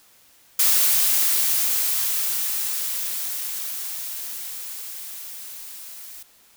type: noise with level ramp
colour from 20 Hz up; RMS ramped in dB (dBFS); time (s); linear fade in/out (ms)
blue; -17 to -40; 0.59-6.23; 5
effects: white hiss -55 dBFS RMS until 6.56 s